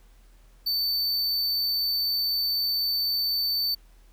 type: tone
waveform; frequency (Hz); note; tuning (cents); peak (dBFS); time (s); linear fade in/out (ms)
square; 4542; C#8; +41; -24; 0.66-3.75; 10
effects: added 40 Hz sine -51 dBFS peak until 4.12 s + pink hiss -63 dBFS RMS until 4.12 s